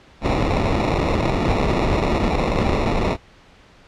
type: noise with sample-and-hold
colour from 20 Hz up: pink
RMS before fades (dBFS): -19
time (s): 0.21-3.17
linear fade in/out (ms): 50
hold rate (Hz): 1575
effects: pink hiss -49 dBFS RMS until 3.87 s + low-pass 4000 Hz 12 dB/octave